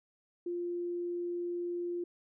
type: tone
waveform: sine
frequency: 349.2 Hz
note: F4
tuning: in tune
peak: -33 dBFS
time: 0.46-2.04 s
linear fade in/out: 5 ms
effects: none